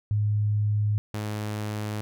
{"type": "tone pair in turn", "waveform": ["sine", "sawtooth"], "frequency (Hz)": [104.8, 105.9], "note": ["G#2", "G#2"], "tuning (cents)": [16, 34], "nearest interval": "unison", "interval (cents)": 18, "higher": "second", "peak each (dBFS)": [-21, -25], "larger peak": "first", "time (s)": [[0.11, 0.98], [1.14, 2.01]], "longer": "neither", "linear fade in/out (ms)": 0, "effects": []}